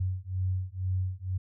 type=beating tone pair; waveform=sine; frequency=92 / 94.1 Hz; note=F#2 / F#2; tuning=-9 / +30 cents; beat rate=2.1 Hz; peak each=-31 dBFS; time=0-1.38 s; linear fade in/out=10 ms; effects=none